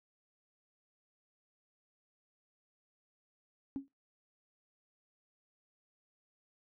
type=tone with exponential decay; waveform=sine; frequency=273.8 Hz; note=C#4; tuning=21 cents flat; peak=-30 dBFS; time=3.76-3.88 s; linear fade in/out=0 ms; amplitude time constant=26 ms; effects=noise-tail reverb RT60 0.2 s tail -19 dB re dry + tanh soft clip ceiling -30 dBFS